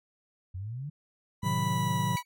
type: exponential sweep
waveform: sine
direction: up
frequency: 87.31 to 154 Hz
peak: -34 dBFS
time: 0.54-0.9 s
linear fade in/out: 10 ms
type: tone with pitch glide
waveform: 40% pulse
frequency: 987.8 to 977.6 Hz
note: B5 to B5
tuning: 0 to -18 cents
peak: -30 dBFS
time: 1.42-2.23 s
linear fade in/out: 50 ms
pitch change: -18 cents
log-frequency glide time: 1.54-1.97 s
type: chord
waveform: triangle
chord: A diminished seventh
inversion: none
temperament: equal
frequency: 110 / 130.81 / 155.56 / 185 Hz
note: A2 / C3 / Eb3 / Gb3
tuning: 0 / 0 / 0 / 0 cents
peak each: -31 dBFS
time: 1.43-2.16 s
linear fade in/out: 5 ms
type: tone with exponential decay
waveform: sawtooth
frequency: 2261 Hz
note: C#7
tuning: 34 cents sharp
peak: -29 dBFS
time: 2.17-2.25 s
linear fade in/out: 0 ms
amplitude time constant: 17 ms
effects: none